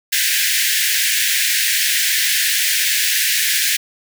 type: high-pass noise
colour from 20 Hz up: pink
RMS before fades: -17 dBFS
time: 0.12-3.77 s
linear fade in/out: 10 ms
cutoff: 1600 Hz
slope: 96 dB/octave
effects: none